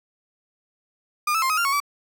35% pulse tone with pitch steps, 1211 / 1310 / 1054 / 1262 / 1389 / 1104 / 1150 Hz, D#6 / E6 / C6 / D#6 / F6 / C#6 / D6, -47 / -11 / +12 / +24 / -10 / -7 / -37 cents, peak -18 dBFS, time 1.27-1.802 s, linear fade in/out 5 ms, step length 76 ms, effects none

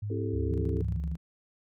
sine tone, 103.83 Hz, G#2, in tune, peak -31 dBFS, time 0.02-0.98 s, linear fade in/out 10 ms
sine chord, A minor seventh, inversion first, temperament equal with one note detuned, 261.6 / 329.6 / 397.7 / 440 Hz, C4 / E4 / G4 / A4, 0 / 0 / +25 / 0 cents, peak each -37 dBFS, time 0.1-0.82 s, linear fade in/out 5 ms
sine tone with pitch glide, 73.42 to 70.23 Hz, D2 to C#2, 0 to +23 cents, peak -30 dBFS, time 0.31-1.17 s, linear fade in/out 50 ms, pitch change -77 cents, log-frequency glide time 0.69-1.05 s
sine tone with tremolo, 164.81 Hz, E3, in tune, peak -33 dBFS, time 0.5-1.17 s, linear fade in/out 10 ms, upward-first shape square, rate 13 Hz, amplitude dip 65%
effects none

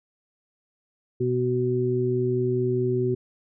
harmonic tone, 124.7 Hz, B2, 17 cents sharp, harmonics 1 / 2 / 3, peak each -26 / -30 / -23 dBFS, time 1.2-3.15 s, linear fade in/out 10 ms, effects none

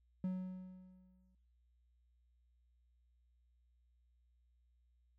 triangle tone with exponential decay, 185 Hz, F#3, in tune, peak -32 dBFS, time 0.24-1.35 s, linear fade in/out 2 ms, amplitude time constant 240 ms, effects noise-tail reverb RT60 0.9 s tail -26 dB re dry + added 60 Hz sine -70 dBFS peak until 5.18 s

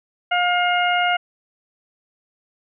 harmonic tone, 711 Hz, F5, 31 cents sharp, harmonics 1 / 2 / 3 / 4, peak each -19 / -22 / -24 / -25 dBFS, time 0.31-1.17 s, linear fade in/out 10 ms, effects none

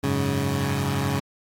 20% pulse chord, F# suspended second, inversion none, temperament equal with one note detuned, 92.23 / 103.83 / 138.59 Hz, F#2 / G#2 / C#3, -5 / 0 / 0 cents, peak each -24 / -24 / -19 dBFS, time 0.03-1.2 s, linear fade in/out 10 ms, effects AAC 48 kbps

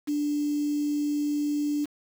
sine tone with quantisation, 293.7 Hz, D4, in tune, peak -24 dBFS, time 0.07-1.86 s, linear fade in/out 20 ms, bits 7, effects none

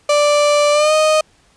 35% pulse tone with pitch glide, 587.3 to 620.4 Hz, D5 to D#5, 0 to -5 cents, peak -9 dBFS, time 0.09-1.21 s, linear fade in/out 5 ms, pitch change +95 cents, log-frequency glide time 0.72-0.93 s, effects pink hiss -54 dBFS RMS until 1.56 s + resampled to 22050 Hz

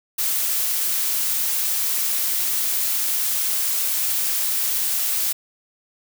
blue noise, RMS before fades -22 dBFS, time 0.18-5.33 s, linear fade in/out 10 ms, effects none

